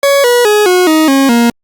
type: tone with pitch steps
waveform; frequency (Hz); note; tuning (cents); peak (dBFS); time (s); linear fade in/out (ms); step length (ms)
40% pulse; 560 / 484.7 / 419.5 / 363.1 / 314.3 / 272 / 235.5; C#5 / B4 / G#4 / F#4 / D#4 / C#4 / A#3; +18 / -32 / +17 / -33 / +18 / -33 / +18; -5; 0.03-1.5; 2; 210
effects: Opus 48 kbps